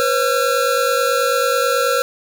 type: tone cluster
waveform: square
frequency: 491.8 / 541 / 1357 Hz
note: B4 / C#5 / E6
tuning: -7 / -42 / +50 cents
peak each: -20 dBFS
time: 0-2.02 s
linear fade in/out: 0 ms
effects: 7-bit